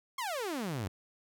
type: exponential sweep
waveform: sawtooth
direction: down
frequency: 1108.7 to 87.31 Hz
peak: -30 dBFS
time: 0.18-0.88 s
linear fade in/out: 5 ms
effects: none